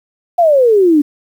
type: exponential sweep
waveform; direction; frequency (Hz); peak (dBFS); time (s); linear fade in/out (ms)
sine; down; 721 to 282.7; -6; 0.38-1.02; 10
effects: 7-bit